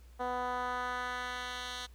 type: tone with band-pass filter sweep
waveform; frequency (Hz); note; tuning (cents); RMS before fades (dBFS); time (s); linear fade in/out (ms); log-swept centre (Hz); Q
10% pulse; 248.5; B3; +11; -37; 0.19-1.87; 20; 690 to 3800; 1.2
effects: added 60 Hz sine -52 dBFS peak until 1.94 s + pink hiss -66 dBFS RMS until 1.94 s